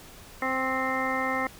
harmonic tone with a mistuned harmonic, 261.6 Hz, C4, in tune, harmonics 1 / 2 / 3 / 4 / 5 / 7 / 8, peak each -33 / -33 / -33 / -33 / -33 / -33 / -33 dBFS, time 0.42-1.47 s, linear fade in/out 2 ms, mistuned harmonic 4, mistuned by +15 cents, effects pink hiss -48 dBFS RMS until 1.59 s

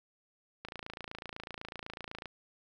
click train, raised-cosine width 0.3 ms, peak -25 dBFS, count 46, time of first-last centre 0.65-2.257 s, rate 28 Hz, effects none

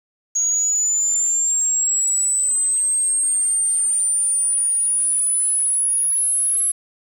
sine linear sweep, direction up, 6645 to 10890 Hz, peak -16 dBFS, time 0.35-6.72 s, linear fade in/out 10 ms, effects 7-bit

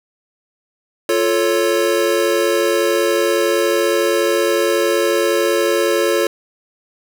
square chord, F augmented, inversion none, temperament equal, 349.2 / 440 / 554.4 Hz, F4 / A4 / C#5, 0 / 0 / 0 cents, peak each -19 dBFS, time 1.09-6.27 s, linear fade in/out 2 ms, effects none

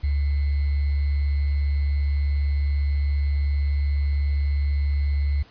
sine tone with sample-and-hold, 71.3 Hz, C#2, 49 cents sharp, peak -19 dBFS, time 0.03-5.43 s, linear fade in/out 10 ms, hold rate 2100 Hz, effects pink hiss -52 dBFS RMS until 5.5 s + resampled to 11025 Hz

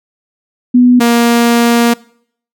sine / sawtooth tone pair in turn, 246.9 / 235.6 Hz, B3 / A#3, 0 / +19 cents, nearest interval minor second, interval 81 cents, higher first, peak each -3 dBFS, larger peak neither, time 0.74-1 / 1-1.94 s, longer second, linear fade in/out 10 ms, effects noise-tail reverb RT60 0.6 s tail -23 dB re dry

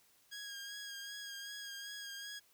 15% pulse tone with vibrato, 1636 Hz, G#6, 26 cents flat, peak -38 dBFS, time 0.31-2.4 s, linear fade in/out 20 ms, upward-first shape sine, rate 2.6 Hz, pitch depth 29 cents each way, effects white hiss -69 dBFS RMS until 2.53 s

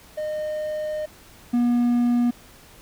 triangle tone pair in turn, 612 / 240.9 Hz, D#5 / B3, -29 / -43 cents, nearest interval octave + major third, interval 1614 cents, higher first, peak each -23 / -15 dBFS, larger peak second, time 0.17-1.06 / 1.53-2.31 s, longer first, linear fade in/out 10 ms, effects pink hiss -49 dBFS RMS until 2.81 s

